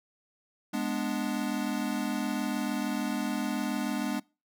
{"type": "chord", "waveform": "square", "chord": "G# diminished", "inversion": "none", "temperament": "equal", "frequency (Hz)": [207.7, 246.9, 293.7], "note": ["G#3", "B3", "D4"], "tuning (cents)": [0, 0, 0], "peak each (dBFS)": -34, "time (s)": [0.73, 4.2], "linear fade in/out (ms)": 10, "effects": ["noise-tail reverb RT60 0.3 s tail -24 dB re dry"]}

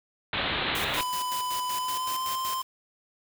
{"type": "low-pass noise", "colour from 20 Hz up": "white", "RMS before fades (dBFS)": -29, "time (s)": [0.33, 1.01], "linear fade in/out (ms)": 2, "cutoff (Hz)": 4000, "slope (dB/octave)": 96}
{"type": "noise with tremolo", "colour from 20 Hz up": "white", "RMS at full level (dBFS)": -36, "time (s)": [0.75, 2.63], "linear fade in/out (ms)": 2, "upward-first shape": "square", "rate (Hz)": 5.3, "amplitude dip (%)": 70}
{"type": "tone with pitch glide", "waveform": "square", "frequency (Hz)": [1000, 1042.5], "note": ["B5", "C6"], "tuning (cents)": [21, -7], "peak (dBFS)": -29, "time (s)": [0.97, 2.62], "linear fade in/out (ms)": 5, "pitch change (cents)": 72, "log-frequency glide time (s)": [1.73, 2.32]}
{"effects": []}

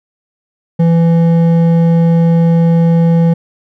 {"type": "tone with hard clipping", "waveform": "sine", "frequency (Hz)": 167.1, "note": "E3", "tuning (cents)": 24, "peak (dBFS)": -8, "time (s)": [0.79, 3.34], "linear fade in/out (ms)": 10, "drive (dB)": 8, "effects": []}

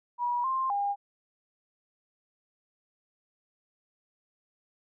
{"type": "tone with pitch steps", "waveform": "sine", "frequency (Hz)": [967, 1053, 807], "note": ["B5", "C6", "G#5"], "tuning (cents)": [-37, 11, -50], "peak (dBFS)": -26, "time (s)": [0.18, 0.96], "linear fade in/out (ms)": 50, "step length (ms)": 260, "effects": []}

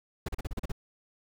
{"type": "noise bursts", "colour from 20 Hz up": "brown", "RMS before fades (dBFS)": -32, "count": 8, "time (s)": [0.26, 0.719], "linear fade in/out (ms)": 5, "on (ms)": 25, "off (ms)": 37, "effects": []}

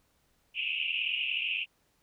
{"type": "band-pass noise", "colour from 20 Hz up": "pink", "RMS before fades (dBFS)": -32, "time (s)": [0.54, 1.66], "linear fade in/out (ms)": 50, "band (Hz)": [2500, 2900], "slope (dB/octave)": 96, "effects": ["pink hiss -71 dBFS RMS until 2.02 s"]}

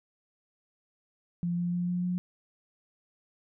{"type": "tone with pitch steps", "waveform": "sine", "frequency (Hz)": [173.3, 174.81, 176.33, 177.86, 179.41], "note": ["F3", "F3", "F3", "F3", "F3"], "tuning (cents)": [-13, 2, 17, 32, 47], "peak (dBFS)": -27, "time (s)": [1.43, 2.18], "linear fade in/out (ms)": 0, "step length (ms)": 150, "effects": []}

